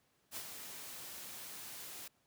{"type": "noise with ADSR envelope", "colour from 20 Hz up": "white", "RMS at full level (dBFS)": -42, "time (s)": [0.31, 2.08], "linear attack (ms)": 56, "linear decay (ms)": 63, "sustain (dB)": -6, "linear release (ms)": 6, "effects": ["pink hiss -75 dBFS RMS until 2.26 s", "high-pass 80 Hz 12 dB/octave"]}